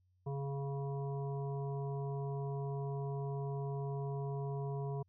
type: harmonic tone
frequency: 139.1 Hz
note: C#3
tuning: 6 cents sharp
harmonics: 1 / 3 / 5 / 7 / 8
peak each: -37 / -43 / -49 / -50 / -62 dBFS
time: 0.26-5.03 s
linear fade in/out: 10 ms
effects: added 91 Hz sine -70 dBFS peak until 5.08 s